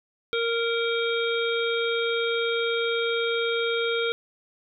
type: harmonic tone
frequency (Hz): 464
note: A#4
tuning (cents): -8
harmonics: 1 / 3 / 5 / 7 / 8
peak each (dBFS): -25 / -30 / -32 / -33 / -34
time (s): 0.33-4.12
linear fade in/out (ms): 0
effects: none